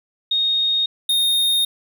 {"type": "tone pair in turn", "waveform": ["sine", "square"], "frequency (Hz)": [3717, 3691], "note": ["A#7", "A#7"], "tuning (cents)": [-6, -18], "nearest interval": "unison", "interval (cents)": 12, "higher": "first", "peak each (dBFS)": -16, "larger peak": "neither", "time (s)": [[0.31, 0.86], [1.09, 1.65]], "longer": "second", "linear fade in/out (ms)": 5, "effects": ["9-bit"]}